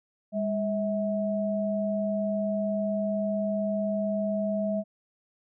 sine tone pair together, 203.3 / 645.4 Hz, G#3 / E5, -37 / -37 cents, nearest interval octave + minor sixth, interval 2000 cents, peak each -28 dBFS, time 0.32-4.84 s, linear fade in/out 50 ms, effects none

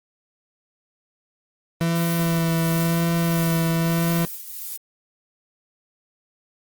40% pulse tone with vibrato, 166.3 Hz, E3, 16 cents sharp, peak -18 dBFS, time 1.81-4.25 s, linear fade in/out 0 ms, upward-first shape sine, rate 0.95 Hz, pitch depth 20 cents each way
violet noise with tremolo, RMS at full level -30 dBFS, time 1.95-4.77 s, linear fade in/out 10 ms, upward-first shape triangle, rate 1.5 Hz, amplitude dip 60%
effects Opus 24 kbps

